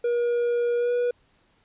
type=tone with pitch glide; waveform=triangle; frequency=477.8 to 485.9 Hz; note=A#4 to B4; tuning=+43 to -28 cents; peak=-19 dBFS; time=0.04-1.11 s; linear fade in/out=5 ms; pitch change=+29 cents; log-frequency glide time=0.77-0.92 s; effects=pink hiss -64 dBFS RMS until 1.64 s + resampled to 8000 Hz